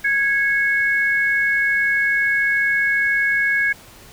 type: tone pair together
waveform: sine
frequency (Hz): 1655.7 / 2198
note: G#6 / C#7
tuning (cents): -6 / -15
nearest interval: perfect fourth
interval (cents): 491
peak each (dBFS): -17 / -20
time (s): 0.04-3.73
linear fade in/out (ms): 10
effects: pink hiss -44 dBFS RMS until 4.12 s